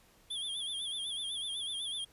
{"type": "tone with vibrato", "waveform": "square", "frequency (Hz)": 3364, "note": "G#7", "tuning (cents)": 22, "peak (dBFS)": -36, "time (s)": [0.3, 2.05], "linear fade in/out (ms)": 10, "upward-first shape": "sine", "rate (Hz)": 8, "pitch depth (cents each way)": 95, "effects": ["pink hiss -64 dBFS RMS until 2.12 s", "resampled to 32000 Hz"]}